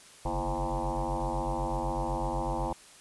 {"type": "tone with frequency modulation", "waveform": "sine", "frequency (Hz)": 427.9, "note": "A4", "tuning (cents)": -48, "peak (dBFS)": -28, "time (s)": [0.25, 2.73], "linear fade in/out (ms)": 5, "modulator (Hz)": 94.2, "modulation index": 5.7, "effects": ["white hiss -53 dBFS RMS until 3 s", "resampled to 24000 Hz"]}